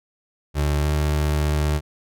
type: tone with pitch glide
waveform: 30% pulse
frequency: 73.42 to 74.96 Hz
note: D2 to D2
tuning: 0 to +36 cents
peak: -16 dBFS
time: 0.54-1.81 s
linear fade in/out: 50 ms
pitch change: +36 cents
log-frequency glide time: 0.8-0.89 s
effects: none